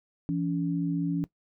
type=tone pair together; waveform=sine; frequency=168.33 / 283.1 Hz; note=E3 / C#4; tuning=+37 / +37 cents; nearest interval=major sixth; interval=900 cents; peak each=-28 dBFS; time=0.29-1.24 s; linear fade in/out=0 ms; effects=noise-tail reverb RT60 0.1 s tail -18 dB re dry